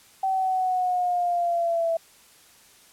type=linear sweep; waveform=sine; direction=down; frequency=769 to 659.3 Hz; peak=-21 dBFS; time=0.23-1.97 s; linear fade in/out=5 ms; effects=white hiss -54 dBFS RMS until 2.92 s + low-pass 12000 Hz 12 dB/octave